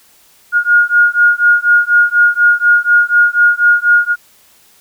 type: beating tone pair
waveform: sine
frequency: 1428 / 1432.1 Hz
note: F6 / F6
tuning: +38 / +43 cents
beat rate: 4.1 Hz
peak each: -10 dBFS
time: 0.52-4.16 s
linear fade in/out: 50 ms
effects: white hiss -48 dBFS RMS until 4.8 s